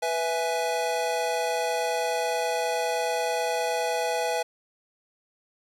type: chord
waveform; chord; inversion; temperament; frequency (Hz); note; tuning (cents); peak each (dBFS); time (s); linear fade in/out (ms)
square; E major; second; equal with one note detuned; 493.9 / 659.3 / 833; B4 / E5 / G#5; 0 / 0 / +5; -30; 0.02-4.43; 10
effects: low-pass 12000 Hz 12 dB/octave + 10-bit